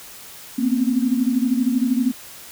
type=tone cluster; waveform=sine; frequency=231.3 / 251.4 / 264.1 Hz; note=A#3 / B3 / C4; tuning=-13 / +31 / +16 cents; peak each=-21 dBFS; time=0.58-2.12 s; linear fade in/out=10 ms; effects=white hiss -40 dBFS RMS until 2.51 s